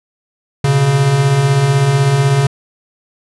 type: beating tone pair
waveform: square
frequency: 123.47 / 139.47 Hz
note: B2 / C#3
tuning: 0 / +11 cents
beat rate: 16 Hz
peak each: -18 / -11 dBFS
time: 0.64-2.47 s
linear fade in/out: 5 ms
effects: resampled to 24000 Hz